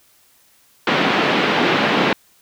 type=band-pass noise; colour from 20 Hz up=pink; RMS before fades=-17 dBFS; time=0.87-2.13 s; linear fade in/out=2 ms; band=190 to 3500 Hz; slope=24 dB/octave; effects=white hiss -55 dBFS RMS until 2.41 s